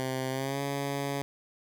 10% pulse tone with pitch glide, 130.81 to 140.2 Hz, C3 to C#3, 0 to +20 cents, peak -22 dBFS, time 0-1.22 s, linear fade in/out 0 ms, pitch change +120 cents, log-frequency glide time 0.3-0.61 s, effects none

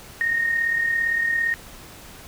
sine tone with amplitude modulation, 1852 Hz, A#6, 12 cents flat, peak -17 dBFS, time 0.21-1.54 s, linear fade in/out 0 ms, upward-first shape sine, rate 37.6 Hz, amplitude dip 50%, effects pink hiss -43 dBFS RMS until 2.27 s

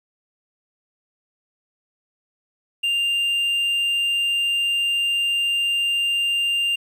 triangle tone, 2794 Hz, F7, in tune, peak -17 dBFS, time 2.83-6.76 s, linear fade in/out 10 ms, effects 9-bit

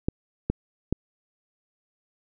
clicks, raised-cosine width 3 ms, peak -10 dBFS, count 3, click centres 0.085 / 0.5 / 0.926 s, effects none

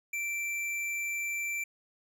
sine tone with tanh clipping, 2344 Hz, D7, 4 cents flat, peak -33 dBFS, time 0.13-1.64 s, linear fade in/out 5 ms, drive 15 dB, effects none

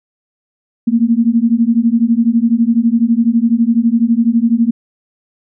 sine beating tone pair, 225.9 / 237.9 Hz, A3 / A#3, +46 / +35 cents, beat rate 12 Hz, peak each -12 dBFS, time 0.87-4.71 s, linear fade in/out 10 ms, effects none

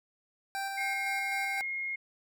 25% pulse tone with tremolo, 784 Hz, G5, in tune, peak -29 dBFS, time 0.55-1.61 s, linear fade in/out 0 ms, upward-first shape square, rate 3.9 Hz, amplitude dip 25%
sine tone, 2147 Hz, C7, 44 cents sharp, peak -32 dBFS, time 0.77-1.96 s, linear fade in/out 10 ms
effects none

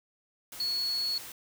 sine tone in noise, 4372 Hz, C#8, 25 cents flat, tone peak -28 dBFS, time 0.6-1.18 s, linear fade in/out 2 ms, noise white, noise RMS -44 dBFS, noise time 0.52-1.32 s, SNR +13 dB, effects none

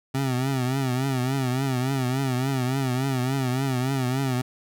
25% pulse tone with vibrato, 130.81 Hz, C3, in tune, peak -19 dBFS, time 0.14-4.42 s, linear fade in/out 10 ms, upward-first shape triangle, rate 3.5 Hz, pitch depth 110 cents each way, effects none

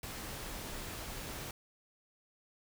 pink noise, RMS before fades -43 dBFS, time 0.03-1.51 s, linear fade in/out 2 ms, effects none

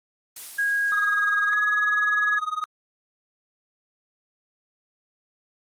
blue noise with exponential decay, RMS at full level -33 dBFS, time 0.36-2.48 s, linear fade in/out 5 ms, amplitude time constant 460 ms
sine tone with pitch glide, 1641 to 1678.4 Hz, G#6 to G#6, -21 to +18 cents, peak -20 dBFS, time 0.58-2.39 s, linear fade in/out 10 ms, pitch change +39 cents, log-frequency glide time 1.46-1.55 s
triangle tone with tremolo, 1249 Hz, D#6, 6 cents sharp, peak -20 dBFS, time 0.92-2.64 s, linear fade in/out 0 ms, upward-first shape sine, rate 20 Hz, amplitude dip 90%
effects low-pass 12000 Hz 12 dB/octave + Opus 24 kbps

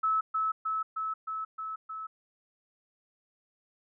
sine tone with echo, 1300 Hz, E6, 24 cents flat, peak -24 dBFS, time 0.03-0.21 s, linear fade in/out 10 ms, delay 310 ms, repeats 6, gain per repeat -2 dB, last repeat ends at 2.07 s, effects none

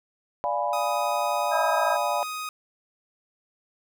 sine chord, D diminished seventh, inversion none, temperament equal, 587.3 / 698.5 / 830.6 / 987.8 Hz, D5 / F5 / Ab5 / Cb6, 0 / 0 / 0 / 0 cents, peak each -29 / -29 / -29 / -29 dBFS, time 0.44-2.23 s, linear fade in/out 0 ms
sawtooth tone, 1250 Hz, D#6, 8 cents sharp, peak -27 dBFS, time 0.73-2.49 s, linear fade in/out 2 ms
harmonic tone, 321.9 Hz, E4, 41 cents flat, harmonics 2 / 3 / 4 / 5, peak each -27 / -29 / -30 / -31 dBFS, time 1.51-1.97 s, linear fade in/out 20 ms
effects none

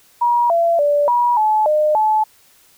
sine tone with pitch steps, 956 / 677 / 582 / 964 / 860 / 608 / 863 Hz, A#5 / E5 / D5 / B5 / A5 / D#5 / A5, +43 / +46 / -16 / -42 / -40 / -40 / -34 cents, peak -12 dBFS, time 0.21-2.24 s, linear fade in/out 10 ms, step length 290 ms, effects white hiss -52 dBFS RMS until 2.77 s

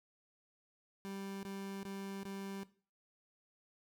30% pulse tone bursts, 196 Hz, G3, in tune, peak -40 dBFS, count 4, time 1.05-2.633 s, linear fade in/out 0 ms, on 380 ms, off 21 ms, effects noise-tail reverb RT60 0.4 s tail -17 dB re dry

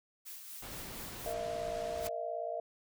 blue noise with tremolo, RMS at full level -46 dBFS, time 0.25-1.34 s, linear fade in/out 20 ms, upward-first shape sine, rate 4.2 Hz, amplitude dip 40%
pink low-pass noise, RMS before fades -47 dBFS, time 0.62-2.09 s, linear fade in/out 5 ms, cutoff 7500 Hz, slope 12 dB/octave
sine chord, Bb suspended fourth, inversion none, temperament equal with one note detuned, 466.2 / 622.3 / 680.9 Hz, Bb4 / Eb5 / F5, 0 / 0 / -44 cents, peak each -43 / -39 / -38 dBFS, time 1.26-2.6 s, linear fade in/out 2 ms
white noise with exponential growth, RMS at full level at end -39 dBFS, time 1.92-2.07 s, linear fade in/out 0 ms, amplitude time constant 32 ms
effects none

